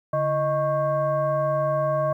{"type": "tone with frequency modulation", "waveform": "sine", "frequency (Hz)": 622.3, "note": "D#5", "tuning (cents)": 0, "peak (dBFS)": -20, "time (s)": [0.13, 2.13], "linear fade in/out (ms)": 5, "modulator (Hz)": 479, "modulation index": 0.89, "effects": ["10-bit"]}